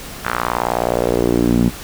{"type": "tone with band-pass filter sweep", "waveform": "sawtooth", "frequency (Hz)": 59.5, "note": "A#1", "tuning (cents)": 36, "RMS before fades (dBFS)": -17, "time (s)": [0.24, 1.7], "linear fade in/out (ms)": 20, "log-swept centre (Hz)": [1500, 210], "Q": 2.6, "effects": ["pink hiss -32 dBFS RMS until 1.83 s"]}